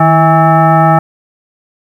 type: tone with frequency modulation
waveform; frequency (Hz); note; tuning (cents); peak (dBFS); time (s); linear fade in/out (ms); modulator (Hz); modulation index
sine; 330; E4; +2; -4; 0-0.99; 5; 488; 2
effects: 7-bit